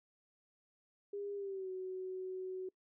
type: tone with pitch glide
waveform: sine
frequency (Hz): 404.4 to 373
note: G#4 to F#4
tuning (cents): -46 to +14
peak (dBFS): -39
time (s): 1.13-2.69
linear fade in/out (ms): 5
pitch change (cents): -140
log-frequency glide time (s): 1.35-1.7
effects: noise-tail reverb RT60 0.1 s tail -24 dB re dry